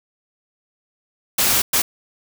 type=noise bursts at uneven times; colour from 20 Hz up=white; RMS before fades=-17 dBFS; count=2; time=1.38-1.62 / 1.73-1.82 s; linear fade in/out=5 ms; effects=none